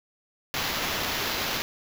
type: noise with sample-and-hold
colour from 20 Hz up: white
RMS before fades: -29 dBFS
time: 0.54-1.62 s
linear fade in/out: 0 ms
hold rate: 8820 Hz
effects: none